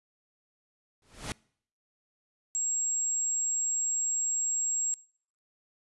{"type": "noise with exponential growth", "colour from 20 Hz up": "pink", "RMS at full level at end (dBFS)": -31, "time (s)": [1.02, 1.32], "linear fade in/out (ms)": 1, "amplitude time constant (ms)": 65}
{"type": "tone", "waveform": "sine", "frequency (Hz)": 7590, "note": "A#8", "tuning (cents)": 30, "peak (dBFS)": -27, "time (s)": [2.55, 4.94], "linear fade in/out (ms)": 0}
{"effects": ["noise-tail reverb RT60 0.6 s tail -25 dB re dry", "resampled to 24000 Hz"]}